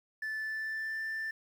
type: tone with pitch glide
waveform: sine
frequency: 1750 to 1774.4 Hz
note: A6 to A6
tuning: -10 to +14 cents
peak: -31 dBFS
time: 0.22-1.31 s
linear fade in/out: 5 ms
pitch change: +24 cents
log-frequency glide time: 0.39-1.02 s
effects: tanh soft clip ceiling -33 dBFS + 10-bit